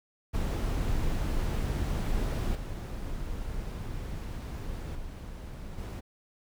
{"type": "noise with level steps", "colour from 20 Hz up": "brown", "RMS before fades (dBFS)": [-29, -36, -40, -36], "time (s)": [0.33, 6.01], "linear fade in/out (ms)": 20, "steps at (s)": [2.55, 4.95, 5.78], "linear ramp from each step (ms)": 2, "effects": []}